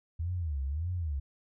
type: tone with vibrato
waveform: sine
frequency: 78 Hz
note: D#2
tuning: 5 cents sharp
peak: -30 dBFS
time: 0.19-1.2 s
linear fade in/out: 10 ms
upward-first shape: sine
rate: 1.7 Hz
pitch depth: 260 cents each way
effects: none